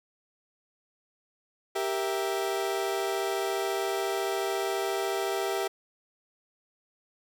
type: chord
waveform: 30% pulse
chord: E diminished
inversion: first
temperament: equal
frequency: 392 / 466.2 / 659.3 Hz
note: G4 / Bb4 / E5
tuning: 0 / 0 / 0 cents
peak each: -27 / -33 / -31 dBFS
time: 1.75-5.68 s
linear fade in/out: 10 ms
effects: none